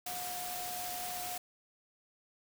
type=tone in noise; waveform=sine; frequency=720 Hz; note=F#5; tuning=47 cents flat; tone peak=-41 dBFS; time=0.06-1.38 s; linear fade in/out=5 ms; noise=white; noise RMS=-41 dBFS; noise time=0.06-1.38 s; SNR=-3 dB; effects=none